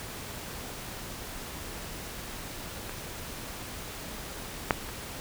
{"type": "clicks", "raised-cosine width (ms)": 0.5, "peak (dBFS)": [-21, -6, -25], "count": 3, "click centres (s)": [2.895, 4.708, 4.89], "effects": ["pink hiss -40 dBFS RMS until 5.2 s"]}